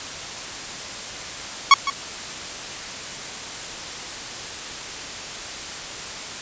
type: tone with echo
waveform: sawtooth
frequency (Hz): 1110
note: C#6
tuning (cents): +2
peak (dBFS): -3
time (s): 1.71-1.74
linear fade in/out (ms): 2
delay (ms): 160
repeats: 1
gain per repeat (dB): -13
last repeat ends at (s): 1.9
effects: white hiss -32 dBFS RMS until 6.41 s + resampled to 16000 Hz